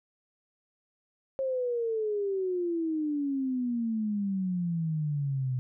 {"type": "exponential sweep", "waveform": "sine", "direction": "down", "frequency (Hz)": [540, 125.1], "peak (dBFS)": -27, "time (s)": [1.39, 5.59], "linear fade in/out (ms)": 0, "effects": []}